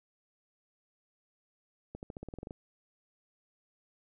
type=accelerating click train; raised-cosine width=2 ms; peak=-28 dBFS; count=11; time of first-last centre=1.95-2.509 s; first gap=79 ms; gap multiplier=0.92; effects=none